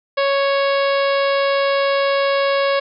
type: harmonic tone with a mistuned harmonic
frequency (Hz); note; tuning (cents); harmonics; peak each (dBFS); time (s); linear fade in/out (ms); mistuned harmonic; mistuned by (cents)
554.4; C#5; 0; 1 / 2 / 3 / 4 / 5 / 6 / 7 / 8 / 9; -16 / -22 / -26 / -28 / -30 / -32 / -33 / -34 / -35; 0.17-2.8; 10; 8; -29
effects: none